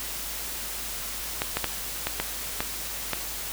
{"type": "clicks", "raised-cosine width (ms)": 0.3, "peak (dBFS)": -9, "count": 7, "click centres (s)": [1.419, 1.57, 1.643, 2.07, 2.2, 2.605, 3.133], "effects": ["added 50 Hz sine -44 dBFS peak until 3.52 s", "white hiss -34 dBFS RMS until 3.52 s"]}